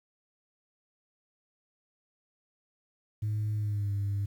sine tone with pitch glide, 106.4 to 100.43 Hz, G#2 to G2, +42 to +42 cents, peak -26 dBFS, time 3.22-4.26 s, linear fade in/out 10 ms, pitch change -100 cents, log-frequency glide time 3.55-3.92 s, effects tanh soft clip ceiling -26 dBFS + 10-bit

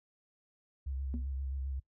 sine tone with vibrato, 67.4 Hz, C#2, 48 cents flat, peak -34 dBFS, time 0.86-1.8 s, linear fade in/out 10 ms, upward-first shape square, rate 7.6 Hz, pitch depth 34 cents each way
sine tone with exponential decay, 238.9 Hz, A#3, 43 cents sharp, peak -32 dBFS, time 1.14-1.27 s, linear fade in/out 0 ms, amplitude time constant 27 ms
effects noise-tail reverb RT60 0.1 s tail -20 dB re dry + tanh soft clip ceiling -26 dBFS

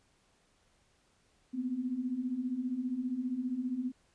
sine beating tone pair, 240.8 / 255.8 Hz, B3 / C4, -44 / -39 cents, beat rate 15 Hz, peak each -38 / -33 dBFS, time 1.53-3.92 s, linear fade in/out 20 ms, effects pink hiss -70 dBFS RMS until 4.14 s + resampled to 22050 Hz

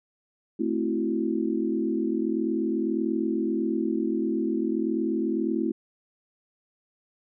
sine chord, F# half-diminished seventh, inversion first, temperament equal, 220 / 261.6 / 329.6 / 370 Hz, A3 / C4 / E4 / F#4, 0 / 0 / 0 / 0 cents, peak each -29 / -30 / -27 / -32 dBFS, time 0.59-5.72 s, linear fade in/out 10 ms, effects none

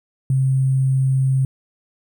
sine tone with sample-and-hold, 132.7 Hz, C3, 25 cents sharp, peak -14 dBFS, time 0.3-1.45 s, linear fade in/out 2 ms, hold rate 8820 Hz, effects none

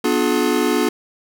square chord, B diminished seventh, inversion none, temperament just, 246.9 / 296.3 / 355.6 / 426.7 Hz, B3 / D4 / F4 / Ab4, 0 / +15 / +31 / +47 cents, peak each -22 dBFS, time 0.04-0.89 s, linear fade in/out 5 ms, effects none

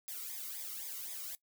blue noise with flanger, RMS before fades -43 dBFS, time 0.08-1.35 s, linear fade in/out 0 ms, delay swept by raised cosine 0.69 to 1.2 ms, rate 3.9 Hz, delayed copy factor -0.95, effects noise-tail reverb RT60 0.1 s tail -19 dB re dry

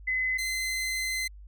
sine / sawtooth tone pair in turn, 2031 / 2058 Hz, B6 / C7, +48 / -29 cents, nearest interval unison, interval 23 cents, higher second, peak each -25 dBFS, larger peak neither, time 0.07-0.38 / 0.38-1.28 s, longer second, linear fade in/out 10 ms, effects added 50 Hz sine -44 dBFS peak until 1.47 s

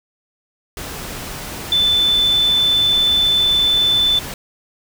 sine tone in noise, 3517 Hz, A7, 1 cent flat, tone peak -12 dBFS, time 1.72-4.19 s, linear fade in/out 2 ms, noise pink, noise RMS -29 dBFS, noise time 0.77-4.34 s, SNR +14 dB, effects none

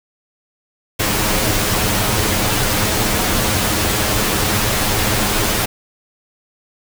pink noise with comb filter, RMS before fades -17 dBFS, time 0.99-5.66 s, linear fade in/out 10 ms, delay 9.5 ms, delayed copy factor +0.6, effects none

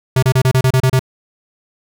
square tone bursts, 130 Hz, C3, 11 cents flat, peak -10 dBFS, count 9, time 0.16-0.994 s, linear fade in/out 5 ms, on 66 ms, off 30 ms, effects none

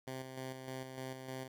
10% pulse tone with tremolo, 130.81 Hz, C3, in tune, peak -33 dBFS, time 0.07-1.48 s, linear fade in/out 5 ms, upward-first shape square, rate 3.3 Hz, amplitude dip 45%, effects none

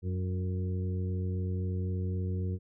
harmonic tone with a mistuned harmonic, 92.4 Hz, F#2, 2 cents flat, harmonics 1 / 2 / 3 / 4 / 5, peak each -30 / -38 / -47 / -43 / -46 dBFS, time 0.02-2.59 s, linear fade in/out 50 ms, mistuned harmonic 4, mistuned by -19 cents, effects none

